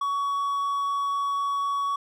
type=tone; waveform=triangle; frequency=1124 Hz; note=C#6; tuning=24 cents sharp; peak=-22 dBFS; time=0.01-1.96 s; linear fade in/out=5 ms; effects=none